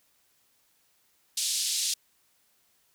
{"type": "band-pass noise", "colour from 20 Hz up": "pink", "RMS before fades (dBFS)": -29, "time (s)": [1.37, 1.94], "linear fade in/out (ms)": 5, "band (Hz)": [3700, 10000], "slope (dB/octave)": 24, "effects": ["white hiss -68 dBFS RMS until 2.94 s"]}